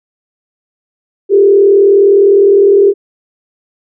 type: tone with frequency modulation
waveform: sine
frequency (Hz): 399.3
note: G4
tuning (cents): +32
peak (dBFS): -3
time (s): 1.29-2.94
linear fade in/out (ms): 50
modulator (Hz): 39.8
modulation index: 0.72
effects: none